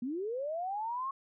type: linear sweep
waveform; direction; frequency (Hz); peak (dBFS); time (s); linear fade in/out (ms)
sine; up; 230 to 1102; -33; 0.02-1.11; 5
effects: none